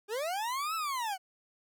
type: linear two-way sweep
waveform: 40% pulse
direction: up then down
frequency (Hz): 392 to 1333 to 723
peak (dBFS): -31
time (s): 0.08-1.18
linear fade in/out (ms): 50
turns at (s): 0.75
effects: none